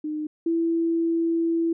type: tone pair in turn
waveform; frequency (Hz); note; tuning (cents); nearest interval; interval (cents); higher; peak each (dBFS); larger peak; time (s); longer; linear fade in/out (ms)
sine; 305.1 / 332.2; D#4 / E4; -34 / +13; minor second; 147; second; -26 / -20; second; 0.04-0.27 / 0.46-1.73; second; 5
effects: none